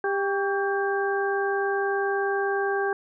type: harmonic tone with a mistuned harmonic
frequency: 396.7 Hz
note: G4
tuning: 21 cents sharp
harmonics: 1 / 2 / 3 / 4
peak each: -25 / -29 / -35 / -29 dBFS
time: 0.04-2.93 s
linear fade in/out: 2 ms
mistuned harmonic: 3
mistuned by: -78 cents
effects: none